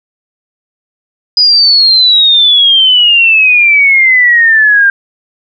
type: exponential sweep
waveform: sine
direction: down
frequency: 4978 to 1586 Hz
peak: -3 dBFS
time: 1.37-4.9 s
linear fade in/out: 2 ms
effects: none